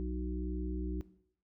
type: harmonic tone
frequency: 61.74 Hz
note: B1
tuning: in tune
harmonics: 1 / 3 / 5 / 6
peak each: -36 / -41 / -42 / -43 dBFS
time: 0-1.01 s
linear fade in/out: 0 ms
effects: noise-tail reverb RT60 0.7 s tail -17 dB re dry